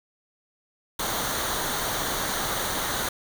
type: noise with comb filter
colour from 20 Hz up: pink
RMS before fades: -28 dBFS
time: 0.99-3.09 s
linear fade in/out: 5 ms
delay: 0.39 ms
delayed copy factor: -0.6
effects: none